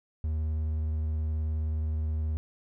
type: tone with vibrato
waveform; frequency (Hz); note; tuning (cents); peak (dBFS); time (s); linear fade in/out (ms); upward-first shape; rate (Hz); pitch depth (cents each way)
triangle; 77.8; D#2; 0; -25; 0.24-2.37; 0; sine; 19; 21
effects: none